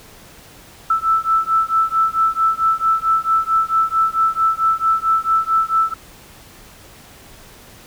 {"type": "beating tone pair", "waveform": "sine", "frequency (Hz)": [1318.5, 1323], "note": ["E6", "E6"], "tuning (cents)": [0, 6], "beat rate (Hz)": 4.5, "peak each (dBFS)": -17, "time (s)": [0.9, 5.94], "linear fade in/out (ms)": 5, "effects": ["pink hiss -43 dBFS RMS until 7.86 s"]}